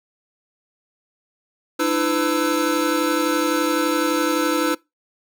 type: tone cluster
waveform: square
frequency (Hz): 301.5 / 333.3 / 504 / 1320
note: D4 / E4 / B4 / E6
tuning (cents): +46 / +19 / +35 / +2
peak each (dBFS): -23 / -24 / -25 / -26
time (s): 1.79-4.75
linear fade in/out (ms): 10
effects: noise-tail reverb RT60 0.2 s tail -22 dB re dry